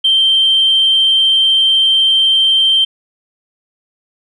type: tone with vibrato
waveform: sine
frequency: 3136 Hz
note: G7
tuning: in tune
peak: -7 dBFS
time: 0.04-2.85 s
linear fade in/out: 10 ms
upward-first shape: triangle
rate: 20 Hz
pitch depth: 18 cents each way
effects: tanh soft clip ceiling -3 dBFS